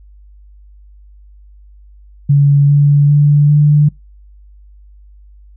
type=tone with pitch steps; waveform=sine; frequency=142.2 / 144.1 / 146.03 / 147.98 Hz; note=C#3 / D3 / D3 / D3; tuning=+45 / -33 / -9 / +13 cents; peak=-5 dBFS; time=2.29-3.89 s; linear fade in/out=10 ms; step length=400 ms; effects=noise-tail reverb RT60 0.2 s tail -25 dB re dry + added 50 Hz sine -38 dBFS peak until 5.56 s